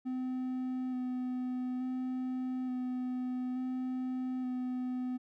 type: tone with vibrato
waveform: triangle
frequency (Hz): 254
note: B3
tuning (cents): +49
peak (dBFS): -31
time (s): 0.05-5.18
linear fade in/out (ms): 20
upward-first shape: square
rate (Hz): 0.57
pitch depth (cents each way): 12
effects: none